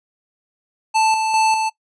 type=tone with tremolo; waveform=square; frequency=880 Hz; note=A5; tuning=in tune; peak=-14 dBFS; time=0.94-1.7 s; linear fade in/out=20 ms; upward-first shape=square; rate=2.5 Hz; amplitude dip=40%; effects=noise-tail reverb RT60 0.1 s tail -20 dB re dry + resampled to 22050 Hz